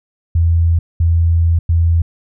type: tone bursts at uneven times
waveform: sine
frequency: 83.6 Hz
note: E2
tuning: 25 cents sharp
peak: -9 dBFS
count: 3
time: 0.35-0.79 / 1-1.59 / 1.69-2.02 s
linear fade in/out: 5 ms
effects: none